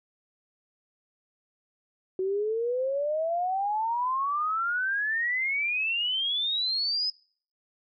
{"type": "exponential sweep", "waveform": "sine", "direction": "up", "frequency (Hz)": [370, 5110], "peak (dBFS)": -25, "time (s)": [2.19, 7.1], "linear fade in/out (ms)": 2, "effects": ["noise-tail reverb RT60 0.5 s tail -24 dB re dry"]}